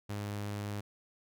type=tone; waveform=sawtooth; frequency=102.8 Hz; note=G#2; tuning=17 cents flat; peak=-32 dBFS; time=0.09-0.81 s; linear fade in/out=10 ms; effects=none